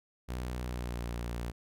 sawtooth tone with pitch glide, 61.74 to 59.12 Hz, B1 to A#1, 0 to +25 cents, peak -31 dBFS, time 0.28-1.52 s, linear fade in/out 20 ms, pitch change -75 cents, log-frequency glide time 0.64-1.05 s, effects none

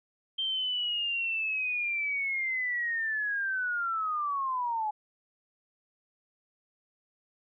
sine linear sweep, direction down, 3162 to 835 Hz, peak -28 dBFS, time 0.38-4.91 s, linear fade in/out 10 ms, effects none

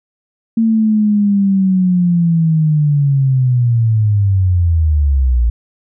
sine linear sweep, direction down, 227.6 to 56.3 Hz, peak -9 dBFS, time 0.57-5.5 s, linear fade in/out 5 ms, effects none

